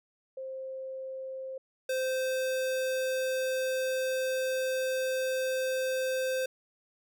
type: tone pair in turn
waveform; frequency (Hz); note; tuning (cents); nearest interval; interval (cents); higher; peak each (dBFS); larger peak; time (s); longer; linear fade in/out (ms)
sine / square; 527 / 519.4; C5 / C5; +12 / -13; unison; 25; first; -36 / -29; second; 0.37-1.58 / 1.89-6.46; second; 5
effects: none